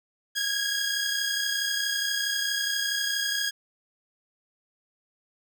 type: tone pair together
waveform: 15% pulse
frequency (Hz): 1628.9 / 1661.2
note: G#6 / G#6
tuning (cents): -34 / 0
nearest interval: unison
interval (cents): 34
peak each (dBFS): -22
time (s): 0.35-3.51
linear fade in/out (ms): 20
effects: none